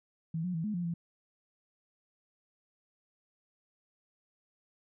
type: tone with pitch steps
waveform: sine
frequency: 162.6 / 180.5 / 162.7 / 211.9 / 175 / 169.1 Hz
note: E3 / F#3 / E3 / G#3 / F3 / E3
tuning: -23 / -43 / -22 / +35 / +4 / +44 cents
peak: -31 dBFS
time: 0.34-0.94 s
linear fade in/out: 5 ms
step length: 100 ms
effects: none